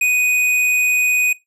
square tone, 2489 Hz, D#7, in tune, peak -14 dBFS, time 0.01-1.33 s, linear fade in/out 5 ms, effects noise-tail reverb RT60 0.2 s tail -20 dB re dry + low-pass 12000 Hz 12 dB/octave

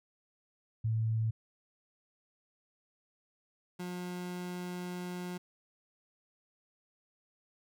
sine / 30% pulse tone pair in turn, 111.5 / 178.94 Hz, A2 / F3, +23 / +42 cents, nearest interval minor sixth, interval 819 cents, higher second, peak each -28 / -35 dBFS, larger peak first, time 0.84-1.31 / 3.79-5.38 s, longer second, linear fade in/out 10 ms, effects none

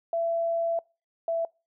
sine tone pair in turn, 670 / 664.6 Hz, E5 / E5, +28 / +14 cents, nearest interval unison, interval 14 cents, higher first, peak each -24 dBFS, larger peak neither, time 0.13-0.79 / 1.28-1.45 s, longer first, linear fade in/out 2 ms, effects noise-tail reverb RT60 0.3 s tail -25 dB re dry

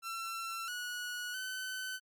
sawtooth tone with pitch steps, 1348 / 1463 / 1518 Hz, E6 / F#6 / F#6, +38 / -20 / +44 cents, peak -34 dBFS, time 0.02-2 s, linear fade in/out 50 ms, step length 660 ms, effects MP3 96 kbps

